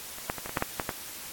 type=clicks; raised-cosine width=0.5 ms; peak=-26 / -13 / -21 / -21 / -20 / -9 / -11 / -13 / -14 dBFS; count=9; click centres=0.185 / 0.299 / 0.383 / 0.46 / 0.494 / 0.572 / 0.624 / 0.798 / 0.892 s; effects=white hiss -41 dBFS RMS until 1.32 s + AAC 64 kbps